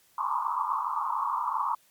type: band-pass noise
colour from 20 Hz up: white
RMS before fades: -29 dBFS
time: 0.18-1.75 s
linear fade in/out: 5 ms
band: 880 to 1200 Hz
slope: 96 dB/octave
effects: white hiss -63 dBFS RMS until 1.9 s + MP3 96 kbps